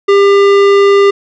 sine tone with tanh clipping, 399.4 Hz, G4, 32 cents sharp, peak -6 dBFS, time 0.08-1.11 s, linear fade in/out 10 ms, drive 17 dB, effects none

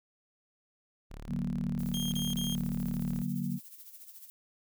sawtooth tone, 36.14 Hz, D1, 27 cents flat, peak -38 dBFS, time 1.1-3.23 s, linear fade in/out 20 ms
sine chord, D augmented, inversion none, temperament equal with one note detuned, 146.83 / 185 / 235.2 Hz, D3 / F#3 / A#3, 0 / 0 / +16 cents, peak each -36 / -34 / -35 dBFS, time 1.27-3.6 s, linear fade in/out 50 ms
violet noise with tremolo, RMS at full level -48 dBFS, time 1.79-4.3 s, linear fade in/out 0 ms, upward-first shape sine, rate 14 Hz, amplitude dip 60%
sawtooth tone bursts, 3222 Hz, G7, 47 cents sharp, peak -32 dBFS, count 3, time 1.94-2.55 s, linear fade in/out 0 ms, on 180 ms, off 35 ms
effects none

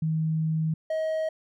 sine / triangle tone pair in turn, 158.7 / 633.5 Hz, D#3 / D#5, +35 / +31 cents, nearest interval 2 octaves, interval 2396 cents, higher second, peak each -23 dBFS, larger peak neither, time 0.02-0.74 / 0.9-1.29 s, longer first, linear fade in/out 5 ms, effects none

